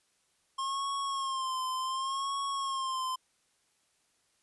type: tone with vibrato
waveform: square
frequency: 1069 Hz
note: C6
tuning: 37 cents sharp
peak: -32 dBFS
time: 0.58-3.16 s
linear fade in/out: 10 ms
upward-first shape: sine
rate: 0.68 Hz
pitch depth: 60 cents each way
effects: white hiss -72 dBFS RMS until 4.42 s + resampled to 24000 Hz